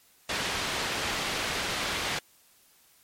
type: low-pass noise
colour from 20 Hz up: white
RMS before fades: -31 dBFS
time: 0.29-2.19 s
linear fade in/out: 5 ms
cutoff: 3600 Hz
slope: 12 dB/octave
effects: white hiss -61 dBFS RMS until 3.03 s + MP3 64 kbps